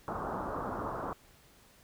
white low-pass noise, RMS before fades -37 dBFS, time 0.08-1.13 s, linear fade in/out 0 ms, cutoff 1300 Hz, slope 48 dB/octave, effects pink hiss -61 dBFS RMS until 1.83 s

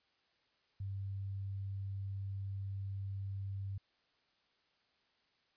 sine tone, 98 Hz, G2, in tune, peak -38 dBFS, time 0.8-3.78 s, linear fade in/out 5 ms, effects white hiss -75 dBFS RMS until 5.56 s + resampled to 11025 Hz

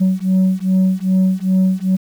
sine beating tone pair, 186.4 / 188.9 Hz, F#3 / F#3, +13 / +36 cents, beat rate 2.5 Hz, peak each -13 dBFS, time 0-1.97 s, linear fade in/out 20 ms, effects tanh soft clip ceiling -9 dBFS + 7-bit

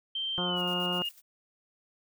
sine tone with pitch glide, 3136 to 2843 Hz, G7 to F7, 0 to +30 cents, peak -30 dBFS, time 0.15-1.09 s, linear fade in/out 5 ms, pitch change -170 cents, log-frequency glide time 0.44-0.63 s
harmonic tone, 178.4 Hz, F3, 37 cents sharp, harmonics 1 / 2 / 3 / 4 / 5 / 6 / 7 / 8, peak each -34 / -37 / -39 / -40 / -41 / -42 / -42 / -43 dBFS, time 0.38-1.02 s, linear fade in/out 0 ms
blue noise with tremolo, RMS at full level -50 dBFS, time 0.55-1.22 s, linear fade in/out 50 ms, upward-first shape square, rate 8 Hz, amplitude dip 65%
effects none

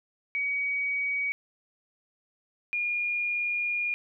sine tone pair in turn, 2260 / 2426 Hz, C#7 / D#7, +33 / -44 cents, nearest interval minor second, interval 123 cents, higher second, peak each -26 dBFS, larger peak neither, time 0.35-1.32 / 2.73-3.94 s, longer second, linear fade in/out 0 ms, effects none

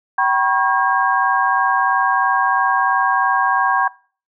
sine tone cluster, 768 / 970 / 1093 / 1616 Hz, G5 / B5 / C#6 / G#6, -36 / -31 / -25 / -48 cents, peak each -19 dBFS, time 0.18-3.88 s, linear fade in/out 5 ms, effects noise-tail reverb RT60 0.4 s tail -22 dB re dry

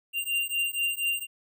square beating tone pair, 2782 / 2786.2 Hz, F7 / F7, -7 / -5 cents, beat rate 4.2 Hz, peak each -30 dBFS, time 0.13-1.27 s, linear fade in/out 50 ms, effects none

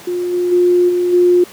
sine tone with level steps, 355.4 Hz, F4, 30 cents sharp, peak -16 / -13 / -8 / -12 / -7 dBFS, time 0.07-1.44 s, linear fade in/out 5 ms, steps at 0.32 / 0.51 / 0.88 / 1.12 s, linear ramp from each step 20 ms, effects pink hiss -37 dBFS RMS until 1.52 s + high-pass 150 Hz 12 dB/octave

